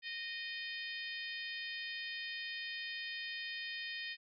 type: harmonic tone with a mistuned harmonic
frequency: 618 Hz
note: D#5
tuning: 12 cents flat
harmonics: 3 / 4 / 5 / 6 / 7 / 8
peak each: -44 / -46 / -48 / -50 / -51 / -52 dBFS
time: 0.02-4.17 s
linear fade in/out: 50 ms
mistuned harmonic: 6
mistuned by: -23 cents
effects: none